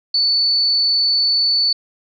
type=tone; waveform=sine; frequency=4479 Hz; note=C#8; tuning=17 cents sharp; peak=-13 dBFS; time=0.14-1.73 s; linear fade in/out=5 ms; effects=none